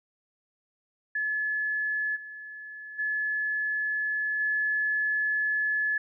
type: tone with level steps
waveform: sine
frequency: 1715 Hz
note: A6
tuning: 45 cents flat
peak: -26 / -39 / -26 / -24 dBFS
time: 1.15-5.98 s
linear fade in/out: 5 ms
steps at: 2.15 / 2.98 / 4.39 s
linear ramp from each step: 20 ms
effects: none